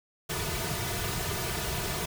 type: noise with comb filter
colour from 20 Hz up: pink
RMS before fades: -32 dBFS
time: 0.29-2.06 s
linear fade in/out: 10 ms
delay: 3.7 ms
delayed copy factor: -0.8
effects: none